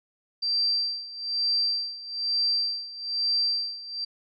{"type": "tone with tremolo", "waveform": "sine", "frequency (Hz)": 4699, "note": "D8", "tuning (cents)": 0, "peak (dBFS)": -21, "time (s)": [0.42, 4.05], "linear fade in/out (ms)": 10, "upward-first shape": "sine", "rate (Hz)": 1.1, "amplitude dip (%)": 85, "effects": []}